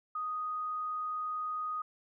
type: tone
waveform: sine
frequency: 1244.5 Hz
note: D#6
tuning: in tune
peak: -33 dBFS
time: 0.15-1.82 s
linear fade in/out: 5 ms
effects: none